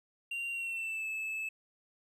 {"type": "tone with pitch glide", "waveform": "triangle", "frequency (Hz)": [2767, 2612], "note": ["F7", "E7"], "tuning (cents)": [-17, -17], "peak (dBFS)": -33, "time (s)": [0.31, 1.49], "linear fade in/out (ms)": 5, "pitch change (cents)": -100, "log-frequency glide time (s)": [0.51, 1.07], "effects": []}